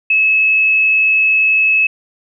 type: tone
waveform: sine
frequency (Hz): 2589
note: E7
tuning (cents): -32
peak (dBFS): -9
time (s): 0.1-1.87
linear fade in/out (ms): 5
effects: none